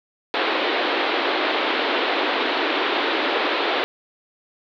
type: band-pass noise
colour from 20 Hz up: pink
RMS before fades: -22 dBFS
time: 0.34-3.84 s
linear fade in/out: 0 ms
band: 290 to 4000 Hz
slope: 48 dB/octave
effects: none